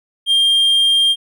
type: tone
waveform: triangle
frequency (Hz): 3201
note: G7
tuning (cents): +36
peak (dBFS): -9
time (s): 0.26-1.16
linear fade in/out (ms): 50
effects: none